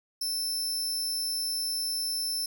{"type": "tone", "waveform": "sawtooth", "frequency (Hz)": 5310, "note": "E8", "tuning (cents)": 12, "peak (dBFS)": -26, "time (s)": [0.21, 2.46], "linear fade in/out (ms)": 5, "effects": []}